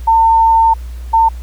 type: tone pair in turn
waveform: sine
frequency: 903 / 903 Hz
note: A5 / A5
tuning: +45 / +45 cents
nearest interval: unison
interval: 0 cents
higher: neither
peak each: -6 dBFS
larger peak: neither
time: 0.07-0.74 / 1.13-1.29 s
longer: first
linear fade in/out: 10 ms
effects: added 60 Hz sine -23 dBFS peak until 1.42 s + pink hiss -44 dBFS RMS until 1.42 s